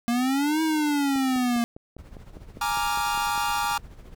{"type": "exponential two-way sweep", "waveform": "square", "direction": "up then down", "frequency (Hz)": [233.1, 321.1, 233.2], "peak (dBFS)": -22, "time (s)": [0.08, 1.64], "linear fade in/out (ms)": 0, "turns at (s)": 0.62}
{"type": "click train", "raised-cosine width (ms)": 2, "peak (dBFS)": -28, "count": 12, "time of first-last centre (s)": [1.16, 3.378], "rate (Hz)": 4.96}
{"type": "noise with tremolo", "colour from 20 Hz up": "brown", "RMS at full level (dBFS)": -41, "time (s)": [1.98, 4.15], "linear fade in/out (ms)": 10, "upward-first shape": "sine", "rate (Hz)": 14, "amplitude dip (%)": 60}
{"type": "chord", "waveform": "45% pulse", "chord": "Bb dominant seventh", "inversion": "third", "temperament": "equal", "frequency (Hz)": [830.6, 932.3, 1174.7, 1396.9], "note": ["Ab5", "Bb5", "D6", "F6"], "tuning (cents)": [0, 0, 0, 0], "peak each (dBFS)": [-28, -29, -30, -31], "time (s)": [2.61, 3.78], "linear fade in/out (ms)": 5}
{"effects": []}